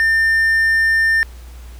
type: tone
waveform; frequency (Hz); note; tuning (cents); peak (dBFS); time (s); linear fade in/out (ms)
triangle; 1800; A6; +39; -10; 0-1.23; 0
effects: added 60 Hz sine -33 dBFS peak until 1.79 s + pink hiss -46 dBFS RMS until 1.79 s